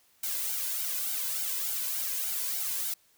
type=noise with flanger; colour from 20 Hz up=blue; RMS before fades=-32 dBFS; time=0.23-2.94 s; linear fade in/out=5 ms; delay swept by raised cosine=1.3 to 2.01 ms; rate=3.4 Hz; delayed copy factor=+0.85; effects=white hiss -65 dBFS RMS until 3.17 s